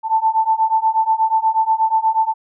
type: beating tone pair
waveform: sine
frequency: 881 / 889.3 Hz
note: A5 / A5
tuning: +2 / +18 cents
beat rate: 8.3 Hz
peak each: -17 / -16 dBFS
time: 0.03-2.34 s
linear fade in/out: 50 ms
effects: none